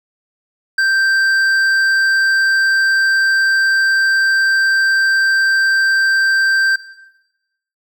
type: tone with hard clipping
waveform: triangle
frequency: 1568 Hz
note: G6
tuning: in tune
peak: -13 dBFS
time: 0.78-6.76 s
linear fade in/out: 5 ms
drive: 11 dB
effects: noise-tail reverb RT60 1.0 s tail -17 dB re dry